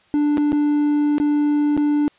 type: tone with dropouts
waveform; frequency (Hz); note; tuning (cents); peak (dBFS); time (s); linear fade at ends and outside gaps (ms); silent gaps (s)
triangle; 294.4; D4; +4; -13; 0.14-2.08; 0; 0.372-0.38 / 0.52-0.529 / 1.182-1.2 / 1.767-1.776
effects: white hiss -56 dBFS RMS until 2.18 s + resampled to 8000 Hz